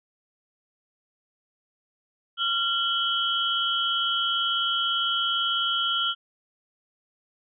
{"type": "tone cluster", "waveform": "sine", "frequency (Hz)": [1378, 3021, 3261], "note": ["F6", "F#7", "G#7"], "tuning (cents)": [-24, 35, -32], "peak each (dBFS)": -27, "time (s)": [2.37, 6.15], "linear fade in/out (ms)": 50, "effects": []}